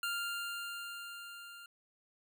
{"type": "tone with level ramp", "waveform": "25% pulse", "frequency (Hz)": 1396.9, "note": "F6", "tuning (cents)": 0, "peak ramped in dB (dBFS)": [-30, -46], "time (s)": [0.03, 1.66], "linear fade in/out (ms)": 2, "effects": []}